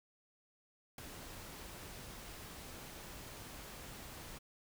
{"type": "noise with ADSR envelope", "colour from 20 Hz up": "pink", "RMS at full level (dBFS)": -45, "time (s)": [0.98, 4.39], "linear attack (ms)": 3, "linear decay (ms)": 7, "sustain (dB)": -5, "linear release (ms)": 17, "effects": []}